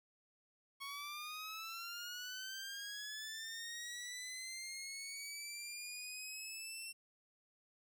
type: linear sweep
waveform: 15% pulse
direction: up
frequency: 1100 to 2710 Hz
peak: -38 dBFS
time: 0.8-6.93 s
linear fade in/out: 20 ms
effects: 12-bit